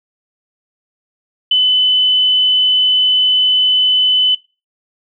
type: tone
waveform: sine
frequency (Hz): 3015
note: F#7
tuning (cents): +32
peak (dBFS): -8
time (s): 1.51-4.35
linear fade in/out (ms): 5
effects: noise-tail reverb RT60 0.3 s tail -22 dB re dry